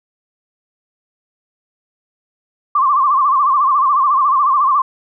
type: tone with vibrato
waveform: sine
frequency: 1113 Hz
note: C#6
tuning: 7 cents sharp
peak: -10 dBFS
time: 2.75-4.82 s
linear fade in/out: 5 ms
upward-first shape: sine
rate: 14 Hz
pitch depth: 120 cents each way
effects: none